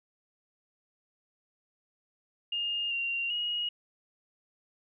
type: tone with pitch steps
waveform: sine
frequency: 2830 / 2766 / 2886 Hz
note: F7 / F7 / F#7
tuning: +22 / -17 / -44 cents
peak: -29 dBFS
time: 2.52-3.69 s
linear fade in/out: 5 ms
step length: 390 ms
effects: none